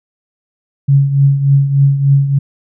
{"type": "tone with tremolo", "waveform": "sine", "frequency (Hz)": 139.1, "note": "C#3", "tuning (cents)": 6, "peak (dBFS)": -4, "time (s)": [0.88, 2.39], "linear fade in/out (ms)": 10, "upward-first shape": "triangle", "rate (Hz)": 3.4, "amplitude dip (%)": 70, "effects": []}